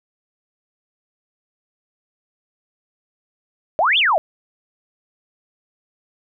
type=exponential two-way sweep; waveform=sine; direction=up then down; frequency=584 to 3603 to 584 Hz; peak=-13 dBFS; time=3.79-4.18 s; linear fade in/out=0 ms; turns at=3.98 s; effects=none